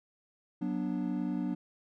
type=chord; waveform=triangle; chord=B minor; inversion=second; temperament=equal with one note detuned; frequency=185 / 242.6 / 293.7 Hz; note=F#3 / B3 / D4; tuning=0 / -31 / 0 cents; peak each=-33 dBFS; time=0.61-1.55 s; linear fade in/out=10 ms; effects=none